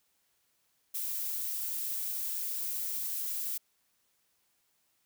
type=noise; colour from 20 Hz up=violet; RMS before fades=-35 dBFS; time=0.94-3.58 s; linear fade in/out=10 ms; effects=white hiss -74 dBFS RMS until 5.05 s